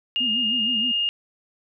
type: tone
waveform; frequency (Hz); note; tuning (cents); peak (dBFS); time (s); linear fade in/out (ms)
sine; 2835; F7; +25; -20; 0.16-1.09; 0
type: tone with vibrato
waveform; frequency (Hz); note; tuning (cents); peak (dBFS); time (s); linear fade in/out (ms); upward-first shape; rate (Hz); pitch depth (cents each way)
sine; 232.3; A#3; -6; -29; 0.2-0.92; 10; sine; 6.4; 160
effects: none